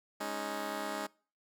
10% pulse chord, Ab suspended fourth, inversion none, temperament just, 207.7 / 276.9 / 311.5 Hz, Ab3 / Db4 / Eb4, 0 / -2 / +2 cents, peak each -33 dBFS, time 0.2-1.07 s, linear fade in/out 10 ms, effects noise-tail reverb RT60 0.4 s tail -24 dB re dry

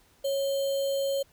sine tone with sample-and-hold, 551 Hz, C#5, 11 cents flat, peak -25 dBFS, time 0.24-1.23 s, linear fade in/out 10 ms, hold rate 3675 Hz, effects pink hiss -62 dBFS RMS until 1.32 s

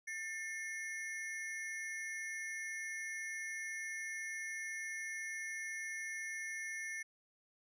square ring-modulated tone, 1971 Hz, B6, 4 cents flat, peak -38 dBFS, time 0.07-7.03 s, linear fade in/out 10 ms, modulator 183 Hz, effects resampled to 22050 Hz

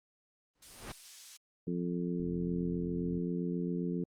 pink noise with exponential growth, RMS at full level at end -38 dBFS, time 0.55-0.92 s, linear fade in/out 5 ms, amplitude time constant 80 ms
violet noise, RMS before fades -39 dBFS, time 0.62-1.37 s, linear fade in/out 5 ms
harmonic tone, 87.5 Hz, F2, 4 cents sharp, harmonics 2 / 3 / 4 / 5, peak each -34 / -38 / -40 / -42 dBFS, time 1.67-4.04 s, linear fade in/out 5 ms
click train, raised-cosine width 5 ms, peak -33 dBFS, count 44, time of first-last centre 2.2-3.175 s, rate 44.1 Hz
effects low-pass 6000 Hz 12 dB/octave + Opus 32 kbps

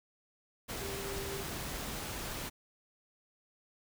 sine tone in noise, 394.7 Hz, G4, 12 cents sharp, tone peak -41 dBFS, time 0.8-1.44 s, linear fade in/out 20 ms, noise pink, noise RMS -40 dBFS, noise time 0.68-2.5 s, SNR -4 dB, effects none

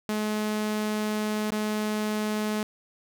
sawtooth tone with dropouts, 213 Hz, G#3, 44 cents sharp, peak -22 dBFS, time 0.09-2.63 s, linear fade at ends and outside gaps 0 ms, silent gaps 1.505-1.52 s, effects none

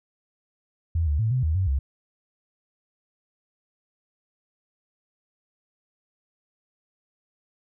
sine tone with pitch steps, 82.7 / 73.5 / 111 / 127.8 / 78.7 / 94.2 / 68.1 Hz, E2 / D2 / A2 / C3 / D#2 / F#2 / C#2, +6 / +2 / +16 / -40 / +20 / +32 / -30 cents, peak -20 dBFS, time 0.95-1.79 s, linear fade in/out 5 ms, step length 120 ms, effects none

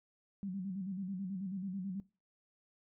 sine tone with vibrato, 190 Hz, F#3, 46 cents sharp, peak -37 dBFS, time 0.43-2 s, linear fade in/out 0 ms, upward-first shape square, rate 9.2 Hz, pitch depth 78 cents each way, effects noise-tail reverb RT60 0.3 s tail -20 dB re dry

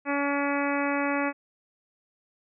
harmonic tone, 283.5 Hz, C#4, 39 cents sharp, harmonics 1 / 2 / 3 / 4 / 5 / 6 / 7 / 8 / 9, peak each -28 / -31 / -33 / -34 / -35 / -36 / -36 / -37 / -38 dBFS, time 0.05-1.33 s, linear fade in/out 50 ms, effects none

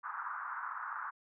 pink band-pass noise, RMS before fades -41 dBFS, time 0.03-1.11 s, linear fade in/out 20 ms, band 1000 to 1500 Hz, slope 48 dB/octave, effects none

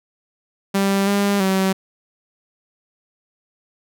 sawtooth tone with pitch steps, 196.6 / 201.1 / 190.9 Hz, G3 / G3 / G3, +5 / +44 / -46 cents, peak -12 dBFS, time 0.74-1.73 s, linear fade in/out 10 ms, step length 330 ms, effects none

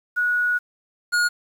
sine / square tone pair in turn, 1460 / 1439.9 Hz, F#6 / F#6, -24 / -48 cents, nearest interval unison, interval 24 cents, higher first, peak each -18 dBFS, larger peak neither, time 0.16-0.59 / 1.12-1.29 s, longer first, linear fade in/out 20 ms, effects low-pass 11000 Hz 12 dB/octave + 8-bit

